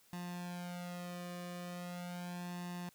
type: tone with flanger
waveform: sawtooth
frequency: 176.6 Hz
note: F3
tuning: 20 cents sharp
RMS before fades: -44 dBFS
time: 0.13-2.89 s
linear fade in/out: 0 ms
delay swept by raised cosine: 1.1 to 1.71 ms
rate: 0.39 Hz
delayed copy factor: +0.95
effects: white hiss -67 dBFS RMS until 2.94 s